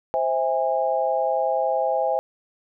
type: chord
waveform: sine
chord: C augmented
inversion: none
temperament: just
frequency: 523.3 / 654.1 / 817.6 Hz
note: C5 / E5 / G#5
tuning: 0 / -14 / -27 cents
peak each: -24 dBFS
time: 0.14-2.19 s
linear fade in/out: 0 ms
effects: none